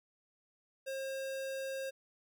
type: tone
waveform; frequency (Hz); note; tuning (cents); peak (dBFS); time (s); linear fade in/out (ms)
square; 536; C5; +42; -38; 0.86-1.91; 20
effects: none